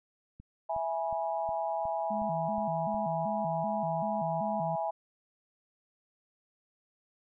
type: click train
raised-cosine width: 5 ms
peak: -36 dBFS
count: 8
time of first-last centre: 0.4-2.945 s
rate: 2.75 Hz
type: chord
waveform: sine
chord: E major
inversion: none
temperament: equal with one note detuned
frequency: 659.3 / 830.6 / 975.9 Hz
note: E5 / G#5 / B5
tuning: 0 / 0 / -21 cents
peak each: -33 / -33 / -39 dBFS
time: 0.69-4.91 s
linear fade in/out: 10 ms
type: tone with vibrato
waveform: sine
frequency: 185 Hz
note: F#3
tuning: in tune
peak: -35 dBFS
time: 2.1-4.76 s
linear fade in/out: 10 ms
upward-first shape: square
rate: 2.6 Hz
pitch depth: 230 cents each way
effects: none